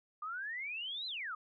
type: exponential two-way sweep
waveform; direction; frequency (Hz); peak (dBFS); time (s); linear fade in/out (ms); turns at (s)
sine; up then down; 1192 to 4130 to 1192; -38; 0.22-1.35; 5; 1.07
effects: none